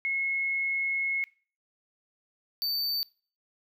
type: tone pair in turn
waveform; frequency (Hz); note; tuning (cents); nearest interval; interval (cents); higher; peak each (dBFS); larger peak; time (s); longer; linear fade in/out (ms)
sine / square; 2175 / 4572; C#7 / D8; -33 / -47; octave + minor second; 1286; second; -26 / -28; first; 0.05-1.24 / 2.62-3.03; first; 0
effects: noise-tail reverb RT60 0.4 s tail -22 dB re dry